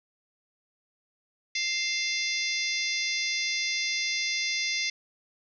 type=harmonic tone with a mistuned harmonic; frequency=698.5 Hz; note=F5; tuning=in tune; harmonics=3 / 4 / 5 / 6 / 7 / 8 / 9; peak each=-30 / -38 / -36 / -38 / -33 / -36 / -38 dBFS; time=1.55-4.9 s; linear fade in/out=5 ms; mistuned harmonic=4; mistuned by=-66 cents; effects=none